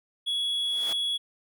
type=tone; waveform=triangle; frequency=3362 Hz; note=G#7; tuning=20 cents sharp; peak=-24 dBFS; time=0.26-1.18 s; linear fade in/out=20 ms
type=noise with exponential growth; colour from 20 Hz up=pink; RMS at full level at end=-35 dBFS; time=0.48-0.93 s; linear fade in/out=5 ms; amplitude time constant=97 ms
effects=high-pass 400 Hz 12 dB/octave